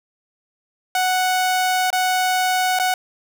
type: tone with dropouts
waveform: sawtooth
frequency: 740 Hz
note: F#5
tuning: in tune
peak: -13 dBFS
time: 0.95-2.94 s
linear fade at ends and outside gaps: 2 ms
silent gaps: 1.904-1.928 / 2.789-2.797 s
effects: none